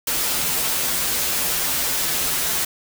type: noise with comb filter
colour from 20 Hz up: white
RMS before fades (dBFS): -22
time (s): 0.07-2.65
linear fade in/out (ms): 5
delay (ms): 9.6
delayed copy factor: -0.75
effects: none